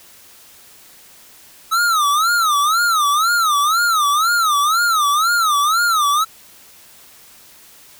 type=tone with vibrato; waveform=square; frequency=1275 Hz; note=D#6; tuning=42 cents sharp; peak=-14 dBFS; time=1.71-6.25 s; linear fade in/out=20 ms; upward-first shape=sine; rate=2 Hz; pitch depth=190 cents each way; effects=white hiss -45 dBFS RMS until 7.99 s